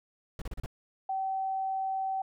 brown noise bursts, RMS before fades -36 dBFS, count 5, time 0.39-0.661 s, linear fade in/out 2 ms, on 27 ms, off 34 ms
sine tone, 768 Hz, G5, 36 cents flat, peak -29 dBFS, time 1.09-2.22 s, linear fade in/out 5 ms
effects none

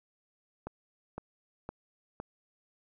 click train, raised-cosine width 1 ms, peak -24 dBFS, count 4, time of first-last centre 0.67-2.201 s, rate 1.96 Hz, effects none

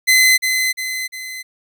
sawtooth tone with echo, 2041 Hz, C7, 44 cents flat, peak -6 dBFS, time 0.07-0.38 s, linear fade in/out 20 ms, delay 350 ms, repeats 3, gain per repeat -6 dB, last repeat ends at 1.43 s, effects none

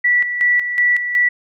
sine tone with tremolo, 1955 Hz, B6, 18 cents flat, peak -11 dBFS, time 0.04-1.29 s, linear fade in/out 10 ms, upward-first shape square, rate 2.7 Hz, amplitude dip 60%, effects none

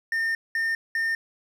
triangle tone bursts at uneven times, 1816 Hz, A#6, 46 cents flat, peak -21 dBFS, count 3, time 0.12-0.35 / 0.55-0.75 / 0.95-1.15 s, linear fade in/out 2 ms, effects none

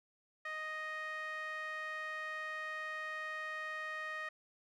sawtooth tone with band-pass filter, 622.3 Hz, D#5, in tune, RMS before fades -42 dBFS, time 0.45-4.29 s, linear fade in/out 5 ms, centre 1700 Hz, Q 4.5, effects none

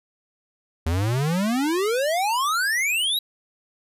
square exponential sweep, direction up, 77.6 to 3951 Hz, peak -21 dBFS, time 0.86-3.19 s, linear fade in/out 5 ms, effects resampled to 32000 Hz

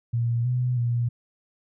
sine tone with pitch steps, 117.8 / 124.8 / 119.4 Hz, A#2 / B2 / A#2, +19 / +19 / +42 cents, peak -21 dBFS, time 0.13-1.09 s, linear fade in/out 10 ms, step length 320 ms, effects none

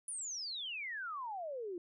sine exponential sweep, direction down, 10000 to 336.2 Hz, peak -39 dBFS, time 0.08-1.78 s, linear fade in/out 2 ms, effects none

